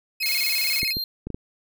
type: tone with vibrato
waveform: 30% pulse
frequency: 2349 Hz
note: D7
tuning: in tune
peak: -22 dBFS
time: 0.2-0.93 s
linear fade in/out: 10 ms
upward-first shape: square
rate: 17 Hz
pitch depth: 140 cents each way
type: tone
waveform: square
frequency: 4186 Hz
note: C8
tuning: in tune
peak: -26 dBFS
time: 0.22-1.04 s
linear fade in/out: 2 ms
type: noise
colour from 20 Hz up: blue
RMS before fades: -29 dBFS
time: 0.26-0.8 s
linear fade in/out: 0 ms
type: clicks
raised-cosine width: 3 ms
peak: -18 dBFS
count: 5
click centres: 0.831 / 0.969 / 1.27 / 1.303 / 1.345 s
effects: none